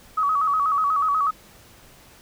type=tone with vibrato; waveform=sine; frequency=1200 Hz; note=D6; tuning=37 cents sharp; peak=-18 dBFS; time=0.17-1.31 s; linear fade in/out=10 ms; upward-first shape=square; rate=8.2 Hz; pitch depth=97 cents each way; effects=pink hiss -50 dBFS RMS until 2.21 s